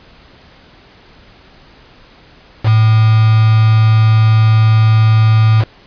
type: tone with quantisation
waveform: sine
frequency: 110 Hz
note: A2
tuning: in tune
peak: -6 dBFS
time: 2.63-5.65 s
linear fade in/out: 50 ms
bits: 3
effects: pink hiss -43 dBFS RMS until 5.86 s + resampled to 11025 Hz